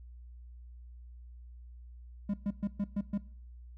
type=tone bursts; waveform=triangle; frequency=202.6 Hz; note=G#3; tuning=43 cents flat; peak=-27 dBFS; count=6; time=2.29-3.178 s; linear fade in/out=5 ms; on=48 ms; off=120 ms; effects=noise-tail reverb RT60 0.5 s tail -19 dB re dry + added 60 Hz sine -47 dBFS peak until 3.77 s